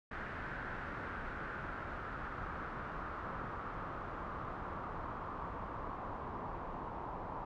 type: noise with low-pass filter sweep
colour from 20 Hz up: pink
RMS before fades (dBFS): -43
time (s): 0.11-7.45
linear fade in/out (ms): 5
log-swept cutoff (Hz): 1600 to 980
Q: 3.4
effects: none